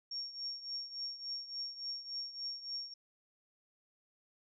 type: tone with tremolo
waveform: sine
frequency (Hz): 5530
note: F8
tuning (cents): -18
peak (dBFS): -36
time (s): 0.11-2.94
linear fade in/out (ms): 5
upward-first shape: triangle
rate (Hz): 3.5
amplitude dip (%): 80
effects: none